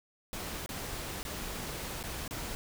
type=noise with dropouts; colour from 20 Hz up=pink; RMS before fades=-39 dBFS; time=0.33-2.55 s; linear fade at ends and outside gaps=0 ms; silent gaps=0.661-0.691 / 1.23-1.251 / 2.029-2.038 / 2.278-2.309 s; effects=none